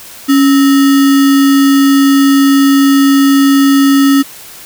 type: tone with sample-and-hold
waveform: sine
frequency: 276.4 Hz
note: C#4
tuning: 5 cents flat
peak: -4 dBFS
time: 0.28-4.23 s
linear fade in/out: 20 ms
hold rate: 1575 Hz
effects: white hiss -32 dBFS RMS until 4.65 s